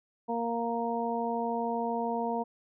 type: harmonic tone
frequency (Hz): 233.1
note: A#3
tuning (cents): 0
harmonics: 1 / 2 / 3 / 4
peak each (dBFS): -34 / -34 / -34 / -34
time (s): 0.28-2.44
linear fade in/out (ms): 20
effects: none